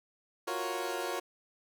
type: chord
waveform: 20% pulse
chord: Gb major seventh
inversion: third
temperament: equal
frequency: 349.2 / 370 / 466.2 / 554.4 Hz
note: F4 / Gb4 / Bb4 / Db5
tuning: 0 / 0 / 0 / 0 cents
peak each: -34 dBFS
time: 0.47-1.2 s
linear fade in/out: 10 ms
effects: none